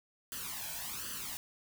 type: noise with flanger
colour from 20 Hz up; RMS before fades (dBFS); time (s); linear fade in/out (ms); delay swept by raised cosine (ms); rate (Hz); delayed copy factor
white; -41; 0.32-1.37; 0; 0.64 to 1.25; 1.3; +0.75
effects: none